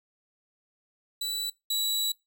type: tone pair in turn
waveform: sawtooth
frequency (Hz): 3951 / 3915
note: B7 / B7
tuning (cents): 0 / -16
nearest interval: unison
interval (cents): 16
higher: first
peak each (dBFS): -26 / -23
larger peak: second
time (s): 1.21-1.5 / 1.7-2.12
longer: second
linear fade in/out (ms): 5
effects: noise-tail reverb RT60 0.2 s tail -21 dB re dry